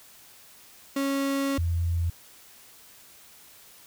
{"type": "tone pair in turn", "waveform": ["35% pulse", "sine"], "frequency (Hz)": [275.5, 84.89], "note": ["C#4", "F2"], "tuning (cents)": [-11, -49], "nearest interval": "octave + minor sixth", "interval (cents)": 2038, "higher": "first", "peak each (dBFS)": -23, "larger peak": "neither", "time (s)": [[0.96, 1.58], [1.58, 2.1]], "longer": "first", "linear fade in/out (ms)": 5, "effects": ["white hiss -52 dBFS RMS until 3.86 s"]}